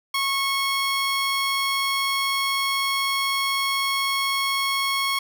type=tone; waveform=15% pulse; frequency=1096 Hz; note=C#6; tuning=20 cents flat; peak=-15 dBFS; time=0.14-5.19 s; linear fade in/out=5 ms; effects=none